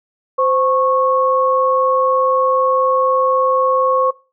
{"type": "tone pair together", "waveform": "sine", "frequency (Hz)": [518.7, 1099], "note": ["C5", "C#6"], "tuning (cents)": [-15, -15], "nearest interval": "octave + minor second", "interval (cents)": 1300, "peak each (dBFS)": -15, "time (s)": [0.38, 4.11], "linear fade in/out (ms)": 10, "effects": ["noise-tail reverb RT60 0.3 s tail -20 dB re dry"]}